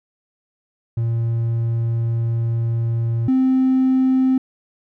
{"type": "tone pair in turn", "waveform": "triangle", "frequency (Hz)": [115.6, 260.7], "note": ["A#2", "C4"], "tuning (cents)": [-14, -6], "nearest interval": "octave + major second", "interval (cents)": 1408, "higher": "second", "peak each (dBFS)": [-15, -10], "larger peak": "second", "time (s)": [[0.97, 3.28], [3.28, 4.38]], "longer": "first", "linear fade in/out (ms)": 5, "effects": ["tanh soft clip ceiling -9 dBFS"]}